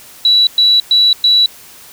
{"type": "tone bursts", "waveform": "sine", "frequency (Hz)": 3931, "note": "B7", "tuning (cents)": -9, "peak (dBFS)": -6, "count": 4, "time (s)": [0.25, 1.46], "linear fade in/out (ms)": 2, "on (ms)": 220, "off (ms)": 110, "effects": ["white hiss -38 dBFS RMS until 1.92 s"]}